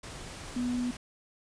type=tone in noise; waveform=sine; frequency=246 Hz; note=B3; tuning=7 cents flat; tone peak=-28 dBFS; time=0.56-0.91 s; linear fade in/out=5 ms; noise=pink; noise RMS=-43 dBFS; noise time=0.03-0.97 s; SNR=+12 dB; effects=resampled to 22050 Hz